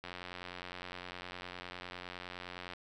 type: click train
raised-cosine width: 0.3 ms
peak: -27 dBFS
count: 243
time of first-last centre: 0.04-2.735 s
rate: 89.8 Hz
effects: none